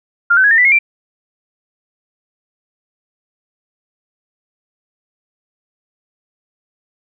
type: tone with pitch steps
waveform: sine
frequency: 1400 / 1526.7 / 1664.9 / 1815.6 / 1979.9 / 2159 / 2355 Hz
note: F6 / G6 / G#6 / A#6 / B6 / C#7 / D7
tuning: +4 / -46 / +4 / -46 / +4 / -46 / +4 cents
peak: -7 dBFS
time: 0.3-0.79 s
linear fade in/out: 10 ms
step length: 70 ms
effects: none